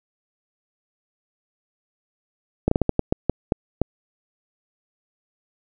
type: slowing click train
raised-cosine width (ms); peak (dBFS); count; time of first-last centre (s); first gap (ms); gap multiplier
2; -4; 10; 2.68-3.816; 34; 1.31
effects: none

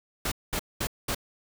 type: noise bursts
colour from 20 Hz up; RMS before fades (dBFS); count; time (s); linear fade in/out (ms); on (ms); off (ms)
pink; -29; 4; 0.25-1.148; 5; 67; 210
effects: none

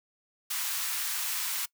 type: high-pass noise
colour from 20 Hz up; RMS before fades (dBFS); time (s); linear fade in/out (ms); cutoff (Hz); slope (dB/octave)
white; -32; 0.5-1.66; 10; 960; 24
effects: noise-tail reverb RT60 0.1 s tail -22 dB re dry

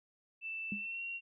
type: tone with pitch glide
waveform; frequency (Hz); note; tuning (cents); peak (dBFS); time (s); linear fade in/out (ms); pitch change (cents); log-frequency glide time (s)
sine; 2655 to 2745; E7 to F7; +12 to -31; -38; 0.41-1.21; 50; +57; 0.74-1.03
type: tone with exponential decay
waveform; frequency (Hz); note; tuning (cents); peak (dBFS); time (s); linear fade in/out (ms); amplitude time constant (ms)
sine; 204.9; G#3; -23; -33; 0.72-0.87; 2; 31
effects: none

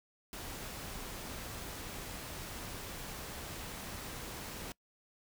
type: noise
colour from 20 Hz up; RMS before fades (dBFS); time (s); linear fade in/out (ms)
pink; -44; 0.33-4.72; 0
effects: noise-tail reverb RT60 0.1 s tail -23 dB re dry

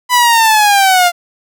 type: linear sweep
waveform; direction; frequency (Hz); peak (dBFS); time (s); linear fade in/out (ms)
sawtooth; down; 1000 to 692; -3; 0.09-1.12; 50
effects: none

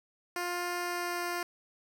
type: tone with pitch glide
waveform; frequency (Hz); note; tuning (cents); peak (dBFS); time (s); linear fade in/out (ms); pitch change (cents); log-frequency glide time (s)
10% pulse; 352.5 to 350.1; F4 to F4; +16 to +4; -24; 0.36-1.43; 2; -12; 0.78-1.24
effects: none

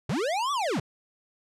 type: linear two-way sweep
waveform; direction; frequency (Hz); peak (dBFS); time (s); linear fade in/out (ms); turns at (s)
square; up then down; 104.5 to 1183 to 104.5; -26; 0.09-0.8; 5; 0.52
effects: low-pass 8000 Hz 12 dB/octave

